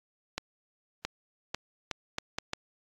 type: accelerating click train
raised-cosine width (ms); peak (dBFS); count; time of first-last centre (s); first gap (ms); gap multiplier
0.2; -14; 7; 0.38-2.534; 670; 0.74
effects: AAC 64 kbps